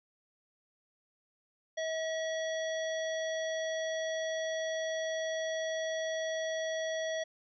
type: harmonic tone with a mistuned harmonic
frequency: 641 Hz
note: E5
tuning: 49 cents flat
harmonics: 1 / 3 / 5 / 7 / 9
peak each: -33 / -40 / -44 / -55 / -47 dBFS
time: 1.77-7.24 s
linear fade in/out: 10 ms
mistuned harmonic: 5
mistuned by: +79 cents
effects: none